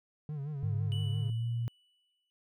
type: tone with vibrato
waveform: triangle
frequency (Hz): 145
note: D3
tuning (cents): -22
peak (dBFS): -33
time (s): 0.29-1.3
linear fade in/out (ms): 2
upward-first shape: sine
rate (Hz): 5.9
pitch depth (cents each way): 100
type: tone with pitch glide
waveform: sine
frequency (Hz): 104 to 117.41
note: G#2 to A#2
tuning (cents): +3 to +13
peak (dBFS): -30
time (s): 0.63-1.68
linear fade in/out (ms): 0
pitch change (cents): +210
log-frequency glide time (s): 1.06-1.46
type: tone with exponential decay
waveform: triangle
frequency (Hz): 2960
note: F#7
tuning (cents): 0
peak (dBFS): -39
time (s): 0.92-2.3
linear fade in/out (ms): 0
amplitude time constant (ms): 300
effects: none